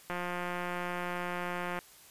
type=click train; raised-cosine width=0.5 ms; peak=-21 dBFS; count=300; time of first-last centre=0.1-1.789 s; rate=177 Hz; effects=white hiss -56 dBFS RMS until 2.1 s + resampled to 32000 Hz